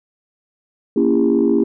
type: chord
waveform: sine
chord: A# diminished seventh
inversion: none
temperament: just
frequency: 233.1 / 279.7 / 335.6 / 402.8 Hz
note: A#3 / C#4 / E4 / G4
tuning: 0 / +16 / +31 / +47 cents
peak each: -17 dBFS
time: 0.96-1.64 s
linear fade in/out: 5 ms
effects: tanh soft clip ceiling -5 dBFS